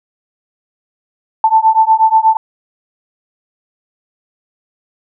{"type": "beating tone pair", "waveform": "sine", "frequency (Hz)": [880, 888.3], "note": ["A5", "A5"], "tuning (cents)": [0, 16], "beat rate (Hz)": 8.3, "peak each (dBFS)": -10, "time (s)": [1.44, 2.37], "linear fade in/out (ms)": 2, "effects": []}